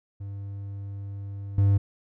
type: tone with level steps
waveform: triangle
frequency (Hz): 99.6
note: G2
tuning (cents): +28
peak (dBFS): -31 / -15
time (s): 0.2-1.78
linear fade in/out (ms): 10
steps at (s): 1.58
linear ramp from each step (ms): 2
effects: none